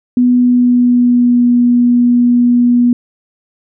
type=tone with pitch glide; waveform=sine; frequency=246.9 to 242.5 Hz; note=B3 to B3; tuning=0 to -31 cents; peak=-6 dBFS; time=0.17-2.93 s; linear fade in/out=2 ms; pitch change=-31 cents; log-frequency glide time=0.33-1.46 s; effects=none